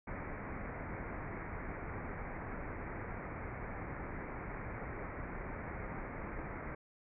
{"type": "low-pass noise", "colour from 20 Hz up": "pink", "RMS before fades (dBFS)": -43, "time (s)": [0.07, 6.75], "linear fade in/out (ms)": 5, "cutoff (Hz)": 2300, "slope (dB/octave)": 96, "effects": []}